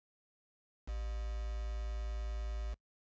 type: tone with quantisation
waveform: sine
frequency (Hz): 55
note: A1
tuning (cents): 0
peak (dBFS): -36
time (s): 0.87-2.75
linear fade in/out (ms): 20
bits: 8
effects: noise-tail reverb RT60 0.1 s tail -25 dB re dry + resampled to 16000 Hz